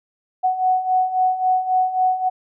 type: beating tone pair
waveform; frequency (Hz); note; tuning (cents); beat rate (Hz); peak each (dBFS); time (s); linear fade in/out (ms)
sine; 740 / 743.7; F#5 / F#5; 0 / +9; 3.7; -22 / -17; 0.43-2.3; 20
effects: none